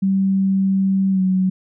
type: tone with pitch glide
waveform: sine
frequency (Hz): 192.9 to 186.98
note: G3 to F#3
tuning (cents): -28 to +18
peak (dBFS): -14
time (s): 0.02-1.5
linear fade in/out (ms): 10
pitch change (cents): -54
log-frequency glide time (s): 1.11-1.21
effects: none